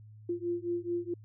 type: beating tone pair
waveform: sine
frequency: 344.9 / 349.5 Hz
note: F4 / F4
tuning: -22 / +1 cents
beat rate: 4.6 Hz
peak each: -34 / -34 dBFS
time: 0.29-1.14 s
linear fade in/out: 5 ms
effects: added 107 Hz sine -49 dBFS peak until 1.24 s